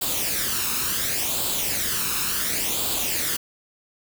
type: noise with flanger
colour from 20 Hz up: white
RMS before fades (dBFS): -25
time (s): 0.01-3.37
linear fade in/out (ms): 10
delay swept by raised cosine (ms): 0.25 to 0.77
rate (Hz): 0.7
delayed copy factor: +0.6
effects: none